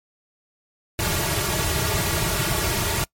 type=noise with comb filter; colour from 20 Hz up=pink; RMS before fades=-23 dBFS; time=0.99-3.04 s; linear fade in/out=0 ms; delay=3.9 ms; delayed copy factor=-0.95; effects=noise-tail reverb RT60 0.1 s tail -23 dB re dry + MP3 64 kbps